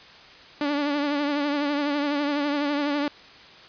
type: tone with vibrato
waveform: sawtooth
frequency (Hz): 289.4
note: D4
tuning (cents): -25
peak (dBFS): -19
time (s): 0.61-3.08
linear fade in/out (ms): 2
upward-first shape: triangle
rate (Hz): 12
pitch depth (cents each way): 58
effects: white hiss -47 dBFS RMS until 3.68 s + resampled to 11025 Hz